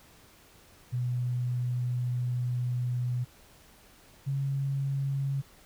sine tone pair in turn, 123.47 / 137.53 Hz, B2 / C#3, 0 / -13 cents, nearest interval major second, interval 187 cents, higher second, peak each -27 dBFS, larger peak neither, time 0.92-3.25 / 4.26-5.42 s, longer first, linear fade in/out 20 ms, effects pink hiss -57 dBFS RMS until 5.65 s

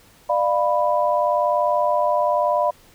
sine chord, B diminished, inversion first, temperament equal with one note detuned, 597.6 / 698.5 / 987.8 Hz, D5 / F5 / B5, +30 / 0 / 0 cents, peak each -20 / -22 / -21 dBFS, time 0.29-2.71 s, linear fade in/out 10 ms, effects pink hiss -52 dBFS RMS until 2.94 s

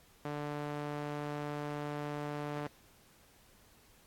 sawtooth tone with band-pass filter, 147.2 Hz, D3, 4 cents sharp, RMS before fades -39 dBFS, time 0.25-2.67 s, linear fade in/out 2 ms, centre 710 Hz, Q 0.54, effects pink hiss -63 dBFS RMS until 4.06 s + AAC 64 kbps

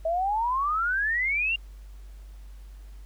sine exponential sweep, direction up, 638 to 2826 Hz, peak -23 dBFS, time 0.05-1.56 s, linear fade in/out 5 ms, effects added 49 Hz sine -41 dBFS peak until 3.05 s + pink hiss -61 dBFS RMS until 3.05 s

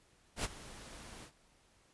pink noise with ADSR envelope, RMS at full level -34 dBFS, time 0.36-1.32 s, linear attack 82 ms, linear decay 30 ms, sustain -17 dB, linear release 90 ms, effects pink hiss -68 dBFS RMS until 1.93 s + resampled to 24000 Hz

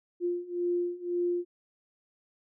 sine beating tone pair, 350 / 351.9 Hz, F4 / F4, +4 / +13 cents, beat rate 1.9 Hz, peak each -32 / -30 dBFS, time 0.2-1.45 s, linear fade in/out 50 ms, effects none

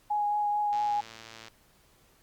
sine tone with vibrato, 830.6 Hz, G#5, in tune, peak -25 dBFS, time 0.1-1.01 s, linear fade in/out 10 ms, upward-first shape triangle, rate 4.5 Hz, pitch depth 14 cents each way
click train, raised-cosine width 0.2 ms, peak -28 dBFS, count 86, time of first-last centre 0.73-1.482 s, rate 113 Hz
effects pink hiss -63 dBFS RMS until 2.22 s + Opus 48 kbps

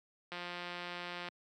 click train, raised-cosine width 0.3 ms, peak -26 dBFS, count 171, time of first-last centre 0.32-1.286 s, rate 176 Hz, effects high-pass 150 Hz 12 dB/octave

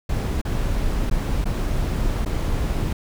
brown noise with dropouts, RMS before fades -22 dBFS, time 0.09-2.93 s, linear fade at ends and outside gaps 5 ms, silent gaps 0.415-0.45 / 1.099-1.111 / 1.444-1.455 / 2.25-2.259 s, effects none

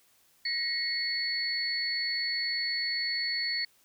sine tone cluster, 1897 / 2175 / 4424 Hz, A#6 / C#7 / C#8, +30 / -33 / -4 cents, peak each -34 / -37 / -30 dBFS, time 0.45-3.65 s, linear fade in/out 5 ms, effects white hiss -65 dBFS RMS until 3.84 s

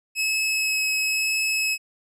sawtooth tone with vibrato, 2575 Hz, E7, 41 cents flat, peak -18 dBFS, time 0.15-1.78 s, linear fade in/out 50 ms, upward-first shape sine, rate 0.99 Hz, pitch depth 8 cents each way, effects low-pass 12000 Hz 12 dB/octave

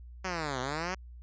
5% pulse linear two-way sweep, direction down then up, 191.9 to 123.47 to 191.9 Hz, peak -21 dBFS, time 0.24-0.95 s, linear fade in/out 10 ms, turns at 0.6 s, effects added 60 Hz sine -45 dBFS peak until 1.22 s + resampled to 16000 Hz

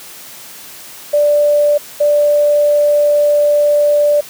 sine tone pair in turn, 587.3 / 587.3 Hz, D5 / D5, 0 / 0 cents, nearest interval unison, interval 0 cents, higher neither, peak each -8 dBFS, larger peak neither, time 1.13-1.78 / 2-4.21 s, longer second, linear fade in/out 10 ms, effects white hiss -34 dBFS RMS until 4.29 s + high-pass 100 Hz 12 dB/octave

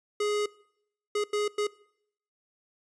square tone bursts at uneven times, 416.5 Hz, G#4, 5 cents sharp, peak -26 dBFS, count 4, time 0.2-0.46 / 1.15-1.24 / 1.33-1.48 / 1.58-1.67 s, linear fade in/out 5 ms, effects noise-tail reverb RT60 0.7 s tail -22 dB re dry + resampled to 22050 Hz

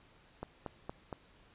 click train, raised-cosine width 1 ms, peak -25 dBFS, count 4, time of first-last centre 0.43-1.128 s, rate 4.3 Hz, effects pink hiss -63 dBFS RMS until 1.54 s + resampled to 8000 Hz

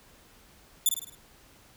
5% pulse tone with echo, 3520 Hz, A7, in tune, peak -12 dBFS, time 0.86-0.89 s, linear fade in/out 2 ms, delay 52 ms, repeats 5, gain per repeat -6 dB, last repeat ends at 1.15 s, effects pink hiss -57 dBFS RMS until 1.76 s

